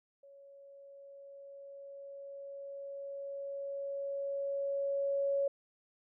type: tone with level ramp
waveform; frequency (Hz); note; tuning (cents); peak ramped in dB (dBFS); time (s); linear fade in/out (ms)
sine; 557; C#5; +8; -54 to -28; 0.23-5.48; 5
effects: none